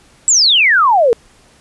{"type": "exponential sweep", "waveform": "sine", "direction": "down", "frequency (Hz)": [7902, 440], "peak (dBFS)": -7, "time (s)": [0.28, 1.13], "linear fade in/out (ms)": 0, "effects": ["pink hiss -48 dBFS RMS until 1.6 s", "resampled to 24000 Hz"]}